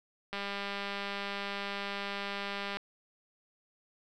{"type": "click train", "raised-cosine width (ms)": 0.3, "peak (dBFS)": -21, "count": 489, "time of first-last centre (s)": [0.33, 2.77], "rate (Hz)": 200, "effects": []}